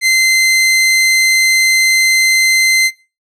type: tone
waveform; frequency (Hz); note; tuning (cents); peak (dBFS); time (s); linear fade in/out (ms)
sawtooth; 2071; C7; -18; -5; 0.01-2.91; 50
effects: noise-tail reverb RT60 0.3 s tail -20 dB re dry + low-pass 10000 Hz 12 dB/octave